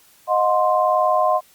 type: chord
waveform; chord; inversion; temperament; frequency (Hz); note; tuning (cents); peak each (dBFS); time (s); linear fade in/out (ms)
sine; C diminished; first; equal with one note detuned; 622.3 / 723.9 / 1046.5; Eb5 / Gb5 / C6; 0 / -38 / 0; -19; 0.27-1.41; 50
effects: white hiss -53 dBFS RMS until 1.54 s + Opus 48 kbps